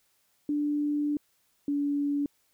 sine tone pair in turn, 293.7 / 286.7 Hz, D4 / D4, 0 / -42 cents, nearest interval unison, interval 42 cents, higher first, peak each -25 dBFS, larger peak neither, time 0.49-1.17 / 1.68-2.26 s, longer first, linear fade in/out 2 ms, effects white hiss -70 dBFS RMS until 2.53 s

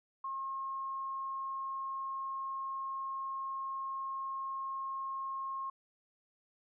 sine tone, 1076 Hz, C6, 48 cents sharp, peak -36 dBFS, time 0.24-5.7 s, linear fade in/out 5 ms, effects none

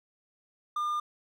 triangle tone, 1205 Hz, D6, 44 cents sharp, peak -26 dBFS, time 0.76-1 s, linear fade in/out 5 ms, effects none

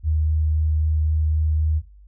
sine tone with vibrato, 77.7 Hz, D#2, 2 cents flat, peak -17 dBFS, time 0.03-1.82 s, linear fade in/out 50 ms, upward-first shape sine, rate 3.8 Hz, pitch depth 8 cents each way, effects noise-tail reverb RT60 0.3 s tail -20 dB re dry + added 50 Hz sine -44 dBFS peak until 2.07 s

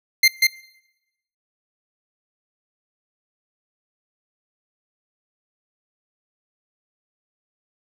25% pulse tone with echo, 2093 Hz, C7, in tune, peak -7 dBFS, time 0.23-0.28 s, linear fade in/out 5 ms, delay 190 ms, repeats 1, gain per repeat -2 dB, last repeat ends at 0.47 s, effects noise-tail reverb RT60 0.9 s tail -21 dB re dry

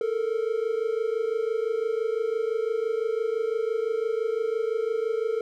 triangle tone pair together, 436.1 / 462 Hz, A4 / A#4, -15 / -16 cents, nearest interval minor second, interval 99 cents, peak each -25 dBFS, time 0.01-5.41 s, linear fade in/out 2 ms, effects none

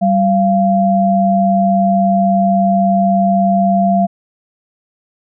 sine tone pair together, 193.62 / 690 Hz, G3 / F5, -21 / -21 cents, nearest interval octave + minor seventh, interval 2200 cents, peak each -12 dBFS, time 0.01-4.07 s, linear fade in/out 20 ms, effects none

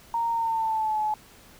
sine tone with pitch glide, 927 to 855 Hz, A#5 to A5, -10 to -50 cents, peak -23 dBFS, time 0.14-1.14 s, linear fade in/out 2 ms, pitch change -140 cents, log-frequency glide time 0.3-1 s, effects pink hiss -52 dBFS RMS until 1.59 s

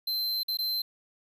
square tone with dropouts, 4101 Hz, C8, 36 cents flat, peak -28 dBFS, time 0.07-0.82 s, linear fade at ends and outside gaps 5 ms, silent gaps 0.433-0.482 / 0.572-0.587 s, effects none

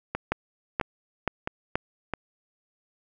two click trains, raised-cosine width 0.5 ms, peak -9 / -13 dBFS, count 4 / 4, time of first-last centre 0.32-1.755 / 0.15-2.137 s, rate 2.09 / 1.51 Hz, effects none

